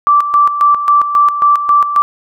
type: tone with tremolo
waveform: sine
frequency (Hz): 1167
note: D6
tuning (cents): -11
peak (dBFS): -5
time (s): 0.07-2.02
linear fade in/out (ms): 0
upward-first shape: square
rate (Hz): 3.7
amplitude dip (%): 65
effects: none